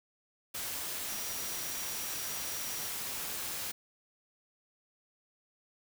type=tone in noise; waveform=sine; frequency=5760 Hz; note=F#8; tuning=47 cents flat; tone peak=-44 dBFS; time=1.08-2.89 s; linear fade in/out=10 ms; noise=white; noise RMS=-38 dBFS; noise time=0.54-3.72 s; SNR=-9 dB; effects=none